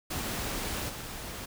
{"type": "noise with level steps", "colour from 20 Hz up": "pink", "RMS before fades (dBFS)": [-34, -40], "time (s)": [0.1, 1.46], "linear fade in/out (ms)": 10, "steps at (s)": 0.88, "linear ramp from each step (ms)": 20, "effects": []}